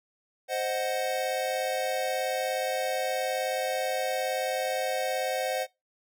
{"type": "chord", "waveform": "square", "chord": "C diminished", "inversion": "none", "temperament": "equal", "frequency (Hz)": [523.3, 622.3, 740], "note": ["C5", "Eb5", "Gb5"], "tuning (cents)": [0, 0, 0], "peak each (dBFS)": [-32, -34, -32], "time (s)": [0.48, 5.67], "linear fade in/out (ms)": 50, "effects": ["noise-tail reverb RT60 0.2 s tail -21 dB re dry"]}